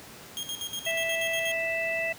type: tone with tremolo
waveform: sawtooth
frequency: 3242 Hz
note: G#7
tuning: 42 cents flat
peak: -28 dBFS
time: 0.37-1.52 s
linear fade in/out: 0 ms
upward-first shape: square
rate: 8.3 Hz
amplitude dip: 70%
type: harmonic tone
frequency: 659.3 Hz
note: E5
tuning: in tune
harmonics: 1 / 3 / 4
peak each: -31 / -31 / -31 dBFS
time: 0.86-2.13 s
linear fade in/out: 10 ms
effects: pink hiss -46 dBFS RMS until 2.18 s + high-pass 100 Hz 12 dB/octave